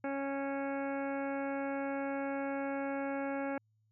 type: harmonic tone with a mistuned harmonic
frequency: 276 Hz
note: C#4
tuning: 7 cents flat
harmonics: 1 / 2 / 3 / 4 / 5 / 6 / 7 / 8 / 9 / 10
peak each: -37 / -38 / -42 / -52 / -47 / -47 / -59 / -49 / -58 / -61 dBFS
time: 0.04-3.58 s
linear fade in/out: 2 ms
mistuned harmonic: 10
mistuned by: -28 cents
effects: added 108 Hz sine -70 dBFS peak until 3.91 s